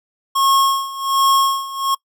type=tone with tremolo; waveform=square; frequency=1088 Hz; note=C#6; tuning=33 cents flat; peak=-12 dBFS; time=0.35-1.95 s; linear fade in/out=10 ms; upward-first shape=sine; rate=1.3 Hz; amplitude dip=85%; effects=noise-tail reverb RT60 0.1 s tail -23 dB re dry